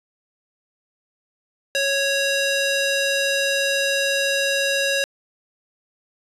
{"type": "tone with band-pass filter", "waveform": "square", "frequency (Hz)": 553, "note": "C#5", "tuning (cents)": -4, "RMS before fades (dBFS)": -21, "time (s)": [1.75, 5.04], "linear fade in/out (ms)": 0, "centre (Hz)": 3700, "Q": 0.61, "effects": ["resampled to 32000 Hz"]}